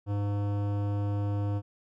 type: tone with hard clipping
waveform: sine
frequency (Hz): 101.8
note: G#2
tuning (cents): -34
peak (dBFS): -29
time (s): 0.06-1.62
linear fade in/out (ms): 50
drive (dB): 16
effects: none